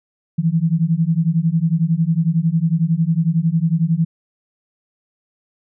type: beating tone pair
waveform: sine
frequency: 158.9 / 169.9 Hz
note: D#3 / F3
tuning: +37 / -47 cents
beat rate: 11 Hz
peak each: -17 dBFS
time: 0.38-4.05 s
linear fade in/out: 10 ms
effects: none